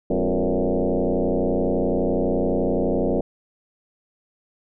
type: tone with frequency modulation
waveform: sine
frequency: 108.3 Hz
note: A2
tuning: 27 cents flat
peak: -18 dBFS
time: 0.1-3.21 s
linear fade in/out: 5 ms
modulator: 91.8 Hz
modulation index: 5.7
effects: none